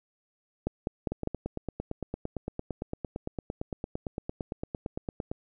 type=two click trains; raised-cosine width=2 ms; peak=-15 / -19 dBFS; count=4 / 38; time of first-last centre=0.67-1.274 / 1.12-5.315 s; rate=4.97 / 8.82 Hz; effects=none